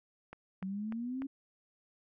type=click train; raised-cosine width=0.5 ms; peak=-31 dBFS; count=4; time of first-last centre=0.33-1.22 s; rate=3.37 Hz
type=exponential sweep; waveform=sine; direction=up; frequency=185.3 to 277.2 Hz; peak=-35 dBFS; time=0.62-1.27 s; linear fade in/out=10 ms
effects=none